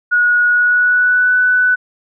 sine tone with pitch glide, 1454 to 1493.2 Hz, F#6 to F#6, -31 to +15 cents, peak -9 dBFS, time 0.11-1.76 s, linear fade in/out 20 ms, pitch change +46 cents, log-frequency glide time 0.48-1.35 s, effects none

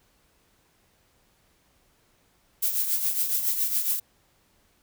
violet noise with tremolo, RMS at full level -23 dBFS, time 2.62-4 s, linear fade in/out 10 ms, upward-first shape triangle, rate 7.2 Hz, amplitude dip 65%, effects pink hiss -65 dBFS RMS until 4.82 s

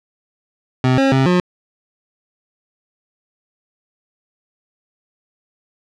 25% pulse tone with pitch steps, 128.6 / 270.3 / 133.3 / 179.4 Hz, C3 / C#4 / C3 / F3, -30 / -44 / +33 / +47 cents, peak -8 dBFS, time 0.84-1.4 s, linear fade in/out 2 ms, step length 140 ms, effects low-pass 4000 Hz 12 dB/octave

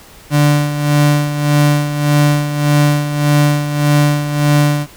35% pulse tone with tremolo, 146.83 Hz, D3, in tune, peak -6 dBFS, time 0.3-4.87 s, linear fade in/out 50 ms, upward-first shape sine, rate 1.7 Hz, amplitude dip 65%, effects pink hiss -40 dBFS RMS until 4.96 s

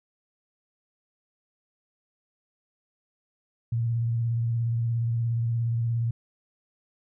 sine tone with vibrato, 116.4 Hz, A#2, 2 cents flat, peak -23 dBFS, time 3.72-6.11 s, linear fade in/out 5 ms, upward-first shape square, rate 17 Hz, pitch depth 26 cents each way, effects none

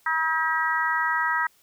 harmonic tone, 320 Hz, D#4, 49 cents sharp, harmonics 3 / 4 / 5 / 6, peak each -27 / -27 / -27 / -27 dBFS, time 0.06-1.47 s, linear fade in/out 5 ms, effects white hiss -61 dBFS RMS until 1.62 s

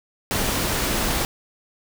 pink noise, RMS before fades -23 dBFS, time 0.31-1.25 s, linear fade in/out 0 ms, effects none

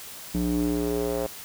square tone with band-pass filter sweep, 59.2 Hz, A#1, 27 cents sharp, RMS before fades -26 dBFS, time 0.34-1.27 s, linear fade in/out 10 ms, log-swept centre 230 to 550 Hz, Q 3.3, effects white hiss -41 dBFS RMS until 1.44 s

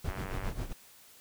brown noise with tremolo, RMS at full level -33 dBFS, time 0.04-0.73 s, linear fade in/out 5 ms, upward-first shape sine, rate 7.4 Hz, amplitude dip 75%
click train, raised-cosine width 0.5 ms, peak -26 dBFS, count 39, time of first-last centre 0.09-0.489 s, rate 95.3 Hz
effects white hiss -57 dBFS RMS until 1.2 s

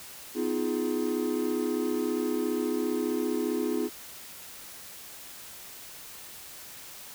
triangle chord, F half-diminished seventh, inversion second, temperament just, 251.4 / 314.3 / 349.2 / 419.1 Hz, Cb4 / Eb4 / F4 / Ab4, +31 / +18 / 0 / +16 cents, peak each -30 dBFS, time 0.34-3.9 s, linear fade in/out 50 ms, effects white hiss -45 dBFS RMS until 7.14 s

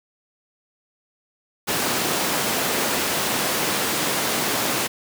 pink high-pass noise, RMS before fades -23 dBFS, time 1.67-4.88 s, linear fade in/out 20 ms, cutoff 230 Hz, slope 12 dB/octave, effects none

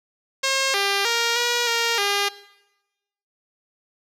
5% pulse tone with pitch steps, 537 / 398.3 / 467 / 479.5 / 465.2 / 403.8 Hz, C5 / G4 / A#4 / A#4 / A#4 / G#4, +45 / +28 / +3 / +49 / -4 / -49 cents, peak -8 dBFS, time 0.43-2.29 s, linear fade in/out 10 ms, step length 310 ms, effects noise-tail reverb RT60 1.0 s tail -19 dB re dry + low-pass 10000 Hz 12 dB/octave

